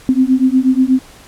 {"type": "beating tone pair", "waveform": "sine", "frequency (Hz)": [255.5, 263.8], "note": ["C4", "C4"], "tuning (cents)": [-41, 14], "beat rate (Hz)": 8.3, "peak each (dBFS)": -12, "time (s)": [0.09, 0.99], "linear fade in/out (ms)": 0, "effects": ["pink hiss -41 dBFS RMS until 1.27 s", "low-pass 12000 Hz 12 dB/octave"]}